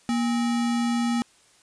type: tone with sample-and-hold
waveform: sine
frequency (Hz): 237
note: A#3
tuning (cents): +29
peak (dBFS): -21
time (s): 0.09-1.22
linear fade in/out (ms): 0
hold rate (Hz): 1050
effects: white hiss -58 dBFS RMS until 1.62 s + resampled to 22050 Hz